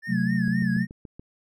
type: tone with vibrato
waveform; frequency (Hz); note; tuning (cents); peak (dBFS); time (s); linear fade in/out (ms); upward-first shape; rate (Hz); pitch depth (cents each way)
triangle; 1747; A6; -13; -30; 0.02-0.87; 50; sine; 3.9; 100
type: chord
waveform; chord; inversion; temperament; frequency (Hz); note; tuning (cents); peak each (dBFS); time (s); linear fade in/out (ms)
sine; F# diminished; second; equal; 130.81 / 185 / 220; C3 / F#3 / A3; 0 / 0 / 0; -28 / -24 / -25; 0.07-0.87; 50
type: click train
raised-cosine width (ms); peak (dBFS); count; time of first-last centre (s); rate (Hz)
3; -28; 6; 0.48-1.195; 6.99
effects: none